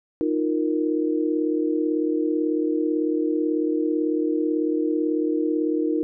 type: chord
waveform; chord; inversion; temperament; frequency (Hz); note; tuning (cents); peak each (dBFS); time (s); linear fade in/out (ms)
sine; Eb suspended second; none; equal; 311.1 / 349.2 / 466.2; Eb4 / F4 / Bb4; 0 / 0 / 0; -22 / -26 / -27; 0.21-6.03; 0
effects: none